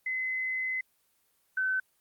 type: tone pair in turn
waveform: sine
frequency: 2039 / 1523.2 Hz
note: C7 / F#6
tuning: -45 / +50 cents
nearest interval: perfect fourth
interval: 505 cents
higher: first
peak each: -29 / -26 dBFS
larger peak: second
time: 0.06-0.81 / 1.57-1.8 s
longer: first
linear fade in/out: 5 ms
effects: white hiss -71 dBFS RMS until 2 s + Opus 24 kbps